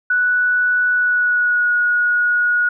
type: tone with pitch glide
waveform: sine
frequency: 1478 to 1451.8 Hz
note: F#6 to F#6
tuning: -2 to -33 cents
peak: -13 dBFS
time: 0.1-2.69 s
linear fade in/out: 5 ms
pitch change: -31 cents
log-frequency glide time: 0.91-1.73 s
effects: none